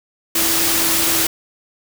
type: tone in noise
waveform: sine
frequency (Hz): 330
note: E4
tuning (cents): +2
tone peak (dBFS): -26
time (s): 0.35-1.27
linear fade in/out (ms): 5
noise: white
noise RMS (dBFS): -17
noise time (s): 0.35-1.27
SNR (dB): -12
effects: none